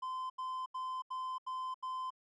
triangle tone bursts, 1030 Hz, C6, 28 cents flat, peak -35 dBFS, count 6, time 0.02-2.105 s, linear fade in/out 10 ms, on 280 ms, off 81 ms, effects resampled to 22050 Hz

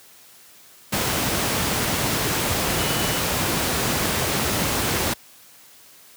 sine tone in noise, 2960 Hz, F#7, in tune, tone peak -32 dBFS, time 2.78-3.2 s, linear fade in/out 10 ms, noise pink, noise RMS -22 dBFS, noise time 0.92-5.14 s, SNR -13 dB, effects white hiss -49 dBFS RMS until 6.16 s + high-pass 80 Hz 12 dB/octave

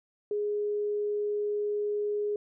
sine tone, 415.3 Hz, G#4, in tune, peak -27 dBFS, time 0.31-2.36 s, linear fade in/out 2 ms, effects none

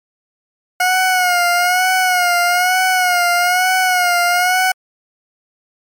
20% pulse tone with vibrato, 723 Hz, F#5, 40 cents flat, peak -7 dBFS, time 0.8-4.72 s, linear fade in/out 5 ms, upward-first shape sine, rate 1.1 Hz, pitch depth 56 cents each way, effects MP3 96 kbps

